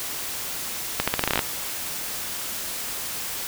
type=accelerating click train; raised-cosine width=0.3 ms; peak=-4 dBFS; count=11; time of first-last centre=1-1.392 s; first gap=76 ms; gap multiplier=0.84; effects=white hiss -31 dBFS RMS until 3.47 s